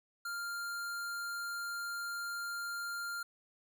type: tone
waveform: square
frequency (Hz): 1396.9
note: F6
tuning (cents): 0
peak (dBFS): -38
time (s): 0.25-3.23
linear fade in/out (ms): 5
effects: none